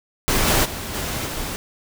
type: noise with level steps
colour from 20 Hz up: pink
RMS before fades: -19 / -17 / -30 / -26 / -28 dBFS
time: 0.28-1.56 s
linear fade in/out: 0 ms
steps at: 0.46 / 0.64 / 0.93 / 1.25 s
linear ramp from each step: 20 ms
effects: none